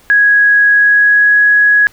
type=tone with pitch glide; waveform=sine; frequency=1661.2 to 1671.8 Hz; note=G#6 to G#6; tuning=0 to +11 cents; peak=-5 dBFS; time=0.1-1.87 s; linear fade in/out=0 ms; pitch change=+11 cents; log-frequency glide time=0.69-1.4 s; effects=pink hiss -46 dBFS RMS until 1.92 s